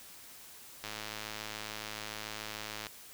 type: click train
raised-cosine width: 0.2 ms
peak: -22 dBFS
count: 218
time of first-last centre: 0.84-2.868 s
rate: 107 Hz
effects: white hiss -52 dBFS RMS until 3.13 s